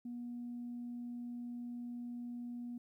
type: tone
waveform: sine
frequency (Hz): 241.1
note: B3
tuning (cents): -41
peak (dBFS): -40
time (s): 0.05-2.78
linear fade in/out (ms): 5
effects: tanh soft clip ceiling -37 dBFS + 13-bit